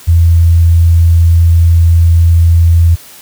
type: tone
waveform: sine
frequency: 83.9 Hz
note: E2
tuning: 31 cents sharp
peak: -3 dBFS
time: 0.07-2.96 s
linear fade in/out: 20 ms
effects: white hiss -35 dBFS RMS until 3.21 s